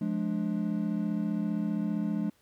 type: chord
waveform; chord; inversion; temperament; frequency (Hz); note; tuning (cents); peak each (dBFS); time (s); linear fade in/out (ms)
triangle; D diminished; first; just; 176.2 / 211.4 / 293.7; F3 / Ab3 / D4; +16 / +31 / 0; -31 / -28 / -33; 0.01-2.3; 5
effects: pink hiss -67 dBFS RMS until 2.41 s + high-pass 60 Hz 12 dB/octave